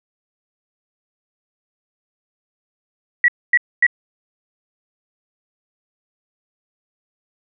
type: tone bursts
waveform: sine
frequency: 1933 Hz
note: B6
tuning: 38 cents flat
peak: -9 dBFS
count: 3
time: 3.24-3.866 s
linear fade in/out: 2 ms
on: 42 ms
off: 250 ms
effects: none